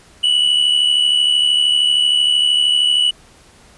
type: tone pair together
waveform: triangle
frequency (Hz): 2887 / 2960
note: F#7 / F#7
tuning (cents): -43 / 0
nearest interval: unison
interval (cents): 43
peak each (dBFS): -18 / -11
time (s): 0.23-3.11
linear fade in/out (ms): 10
effects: pink hiss -47 dBFS RMS until 3.77 s + resampled to 24000 Hz